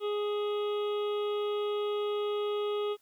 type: harmonic tone with a mistuned harmonic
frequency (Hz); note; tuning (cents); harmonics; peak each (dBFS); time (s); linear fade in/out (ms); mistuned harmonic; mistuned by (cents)
415.3; G#4; 0; 1 / 2 / 3 / 5 / 6 / 7 / 8 / 9; -29 / -46 / -40 / -54 / -52 / -49 / -46 / -54; 0-2.97; 50; 6; +40
effects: white hiss -69 dBFS RMS until 3.01 s